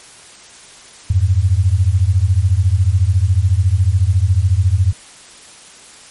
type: beating tone pair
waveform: sine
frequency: 86.4 / 100.4 Hz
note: F2 / G2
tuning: -18 / +42 cents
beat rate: 14 Hz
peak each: -13 dBFS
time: 1.1-4.93 s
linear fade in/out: 5 ms
effects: white hiss -40 dBFS RMS until 6.1 s + MP3 48 kbps